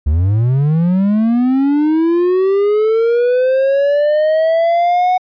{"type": "linear sweep", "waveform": "triangle", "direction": "up", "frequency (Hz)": [69.3, 740], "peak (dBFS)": -8, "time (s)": [0.06, 5.18], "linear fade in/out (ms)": 10, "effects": ["resampled to 11025 Hz"]}